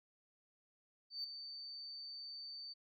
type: tone with ADSR envelope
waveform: sine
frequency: 4571 Hz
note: D8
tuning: 48 cents flat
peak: -37 dBFS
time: 1.1-2.74 s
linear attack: 140 ms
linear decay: 6 ms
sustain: -9 dB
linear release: 19 ms
effects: tanh soft clip ceiling -34 dBFS